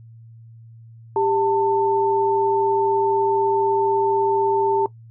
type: tone pair together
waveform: sine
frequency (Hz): 396.3 / 892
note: G4 / A5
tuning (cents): +19 / +23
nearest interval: octave + major second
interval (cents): 1404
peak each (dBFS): -19 / -19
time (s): 1.16-4.86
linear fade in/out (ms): 2
effects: noise-tail reverb RT60 0.1 s tail -18 dB re dry + added 114 Hz sine -41 dBFS peak until 5.1 s